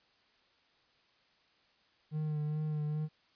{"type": "tone with vibrato", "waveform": "triangle", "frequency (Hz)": 152.2, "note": "D#3", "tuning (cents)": -38, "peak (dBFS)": -30, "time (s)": [2.11, 3.09], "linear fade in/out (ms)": 50, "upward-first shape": "sine", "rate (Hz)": 2.4, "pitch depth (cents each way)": 24, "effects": ["white hiss -69 dBFS RMS until 3.35 s", "resampled to 11025 Hz"]}